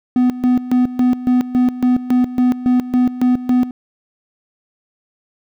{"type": "tone with tremolo", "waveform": "triangle", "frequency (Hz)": 249.8, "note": "B3", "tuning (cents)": 20, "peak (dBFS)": -8, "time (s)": [0.16, 3.71], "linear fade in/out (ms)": 2, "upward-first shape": "square", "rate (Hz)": 3.6, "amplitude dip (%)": 80, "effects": []}